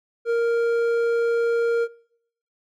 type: tone with hard clipping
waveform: sine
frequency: 466.2 Hz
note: A#4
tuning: in tune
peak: -20 dBFS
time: 0.25-1.88 s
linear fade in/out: 50 ms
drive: 6 dB
effects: noise-tail reverb RT60 0.7 s tail -22 dB re dry